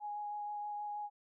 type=tone with vibrato; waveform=sine; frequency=830.6 Hz; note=G#5; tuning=in tune; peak=-38 dBFS; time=0-1.1 s; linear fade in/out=50 ms; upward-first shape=sine; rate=6.3 Hz; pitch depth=10 cents each way; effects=none